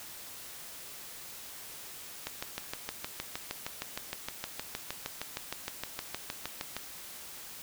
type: click train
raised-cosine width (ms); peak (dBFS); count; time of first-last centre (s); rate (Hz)
0.2; -17; 30; 2.27-6.766; 6.45
effects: white hiss -46 dBFS RMS until 7.62 s